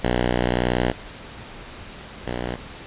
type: tone pair in turn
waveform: 5% pulse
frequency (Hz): 61 / 61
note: B1 / B1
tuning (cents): -21 / -21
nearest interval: unison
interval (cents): 0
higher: neither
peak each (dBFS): -8 / -15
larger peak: first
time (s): 0.03-0.92 / 2.26-2.56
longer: first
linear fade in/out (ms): 10
effects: pink hiss -39 dBFS RMS until 2.86 s + resampled to 8000 Hz